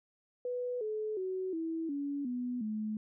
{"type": "tone with pitch steps", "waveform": "sine", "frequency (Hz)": [493.9, 430, 374.3, 325.9, 283.7, 246.9, 215], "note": ["B4", "A4", "F#4", "E4", "C#4", "B3", "A3"], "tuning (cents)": [0, -40, 20, -20, 40, 0, -40], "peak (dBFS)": -33, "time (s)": [0.45, 2.97], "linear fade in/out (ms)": 2, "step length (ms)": 360, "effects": []}